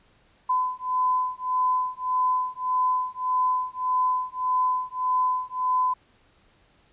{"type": "beating tone pair", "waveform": "sine", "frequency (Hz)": [1011, 1012.7], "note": ["B5", "B5"], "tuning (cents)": [40, 43], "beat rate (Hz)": 1.7, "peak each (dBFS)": -25, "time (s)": [0.49, 5.94], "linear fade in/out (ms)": 10, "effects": ["pink hiss -61 dBFS RMS until 6.92 s", "resampled to 8000 Hz"]}